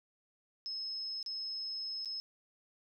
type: tone with dropouts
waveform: sine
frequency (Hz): 5180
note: E8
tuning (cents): -31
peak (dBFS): -37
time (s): 0.66-2.2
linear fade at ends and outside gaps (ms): 0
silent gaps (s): 1.228-1.262 / 2.048-2.057
effects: none